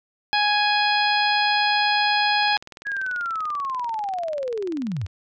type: harmonic tone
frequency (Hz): 832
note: G#5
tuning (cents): +3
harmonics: 1 / 2 / 3 / 4 / 5 / 6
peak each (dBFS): -21 / -24 / -26 / -27 / -28 / -29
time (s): 0.33-2.57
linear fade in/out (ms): 0
type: click train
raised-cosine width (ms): 0.2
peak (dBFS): -23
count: 55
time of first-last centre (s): 2.43-5.064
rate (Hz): 20.5
type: linear sweep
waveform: sine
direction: down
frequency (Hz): 1675 to 75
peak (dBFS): -24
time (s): 2.85-5.07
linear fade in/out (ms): 20
effects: none